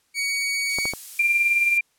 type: tone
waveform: sawtooth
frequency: 2246 Hz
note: C#7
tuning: 22 cents sharp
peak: -19 dBFS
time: 0.14-0.94 s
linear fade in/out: 50 ms
type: noise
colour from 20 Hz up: violet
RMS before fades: -33 dBFS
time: 0.69-1.78 s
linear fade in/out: 5 ms
type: clicks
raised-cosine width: 1 ms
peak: -16 dBFS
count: 3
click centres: 0.786 / 0.855 / 0.936 s
type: tone with tremolo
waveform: sine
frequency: 2380 Hz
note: D7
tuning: 22 cents sharp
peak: -15 dBFS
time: 1.19-1.81 s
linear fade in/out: 5 ms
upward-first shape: sine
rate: 19 Hz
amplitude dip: 45%
effects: white hiss -66 dBFS RMS until 1.98 s + low-pass 11000 Hz 12 dB/octave